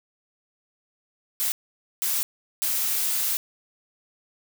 blue noise bursts at uneven times, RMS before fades -25 dBFS, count 3, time 1.4-1.52 / 2.02-2.23 / 2.62-3.37 s, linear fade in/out 0 ms, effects none

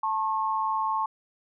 sine tone pair together, 880 / 1084.4 Hz, A5 / C#6, 0 / -38 cents, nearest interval major third, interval 362 cents, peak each -27 dBFS, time 0.03-1.06 s, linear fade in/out 5 ms, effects none

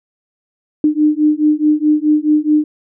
sine beating tone pair, 300.5 / 305.2 Hz, D4 / D#4, +40 / -33 cents, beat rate 4.7 Hz, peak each -13 dBFS, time 0.84-2.64 s, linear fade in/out 2 ms, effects none

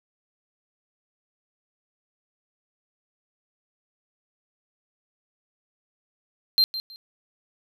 triangle tone with echo, 4159 Hz, C8, 11 cents flat, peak -14 dBFS, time 6.58-6.64 s, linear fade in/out 0 ms, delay 160 ms, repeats 2, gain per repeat -13 dB, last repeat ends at 6.96 s, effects none

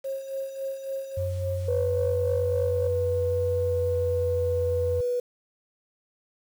sine tone with tremolo, 540 Hz, C#5, 45 cents flat, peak -27 dBFS, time 0.04-2.88 s, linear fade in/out 10 ms, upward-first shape sine, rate 3.6 Hz, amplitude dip 65%
sine tone with pitch glide, 91.8 to 88.16 Hz, F#2 to F2, -13 to +17 cents, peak -27 dBFS, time 1.17-5.01 s, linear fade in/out 5 ms, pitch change -70 cents, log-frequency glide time 2.45-4.64 s
sine tone, 490.7 Hz, B4, 11 cents flat, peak -23 dBFS, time 1.68-5.2 s, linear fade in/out 5 ms
effects tanh soft clip ceiling -15 dBFS + 8-bit

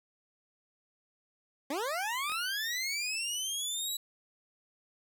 20% pulse linear sweep, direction up, 259 to 3944 Hz, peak -27 dBFS, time 1.7-3.97 s, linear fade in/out 5 ms
clicks, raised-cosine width 0.2 ms, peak -26 dBFS, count 2, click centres 2.297 / 2.32 s
effects none

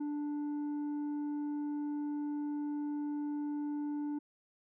sine tone with tanh clipping, 293.7 Hz, D4, in tune, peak -35 dBFS, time 0-4.19 s, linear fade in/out 10 ms, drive 5 dB, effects none

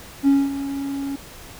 triangle tone with ADSR envelope, 277.2 Hz, C#4, in tune, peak -8 dBFS, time 0.23-1.16 s, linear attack 46 ms, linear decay 220 ms, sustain -14 dB, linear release 6 ms, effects tanh soft clip ceiling -7 dBFS + pink hiss -41 dBFS RMS until 1.59 s

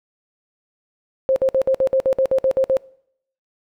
sine tone bursts, 530 Hz, C5, 22 cents sharp, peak -13 dBFS, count 12, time 1.29-2.769 s, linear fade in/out 0 ms, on 71 ms, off 57 ms, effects noise-tail reverb RT60 0.7 s tail -24 dB re dry

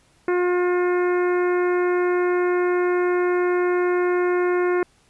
harmonic tone, 357.1 Hz, F4, 39 cents sharp, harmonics 1 / 2 / 3 / 4 / 5 / 6 / 7, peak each -18 / -31 / -30 / -31 / -34 / -36 / -44 dBFS, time 0.28-4.83 s, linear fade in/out 2 ms, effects pink hiss -59 dBFS RMS until 5.09 s + resampled to 24000 Hz

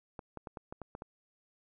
clicks, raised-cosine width 1 ms, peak -28 dBFS, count 8, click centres 0.192 / 0.373 / 0.472 / 0.572 / 0.725 / 0.817 / 0.951 / 1.021 s, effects none

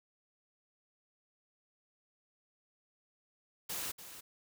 white noise with echo, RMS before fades -39 dBFS, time 3.69-3.92 s, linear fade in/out 10 ms, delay 290 ms, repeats 1, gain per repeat -11 dB, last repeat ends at 4.21 s, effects none

